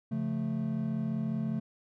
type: chord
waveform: triangle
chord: Db augmented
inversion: none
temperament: equal with one note detuned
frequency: 139.88 / 174.61 / 220 Hz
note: Db3 / F3 / A3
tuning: +16 / 0 / 0 cents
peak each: -33 / -35 / -30 dBFS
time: 0.11-1.6 s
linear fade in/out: 10 ms
effects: none